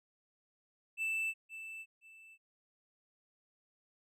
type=tone with echo; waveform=triangle; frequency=2648 Hz; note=E7; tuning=7 cents sharp; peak=-31 dBFS; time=0.97-1.34 s; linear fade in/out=50 ms; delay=520 ms; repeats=2; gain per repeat=-11 dB; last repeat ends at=2.38 s; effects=none